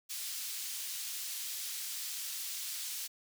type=high-pass noise; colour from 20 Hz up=pink; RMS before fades=-40 dBFS; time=0.09-3.08 s; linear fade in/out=20 ms; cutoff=4000 Hz; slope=12 dB/octave; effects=none